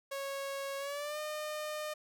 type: tone with pitch glide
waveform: sawtooth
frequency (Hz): 551 to 607.9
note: C#5 to D#5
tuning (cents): -11 to -40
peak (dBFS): -33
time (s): 0.11-1.94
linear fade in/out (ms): 10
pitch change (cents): +171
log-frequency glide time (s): 0.78-1.19
effects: none